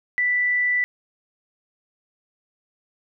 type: tone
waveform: sine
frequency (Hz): 1975.5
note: B6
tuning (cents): 0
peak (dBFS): -18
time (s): 0.18-0.84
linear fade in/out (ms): 0
effects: none